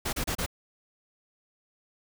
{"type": "noise bursts", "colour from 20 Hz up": "pink", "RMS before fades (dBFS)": -30, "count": 4, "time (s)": [0.05, 0.463], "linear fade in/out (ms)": 10, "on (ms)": 80, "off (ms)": 31, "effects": []}